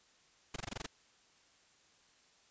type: noise bursts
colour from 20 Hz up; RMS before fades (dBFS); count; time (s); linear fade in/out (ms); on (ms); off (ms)
pink; -40; 8; 0.54-0.863; 5; 22; 21
effects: white hiss -67 dBFS RMS until 2.5 s + resampled to 16000 Hz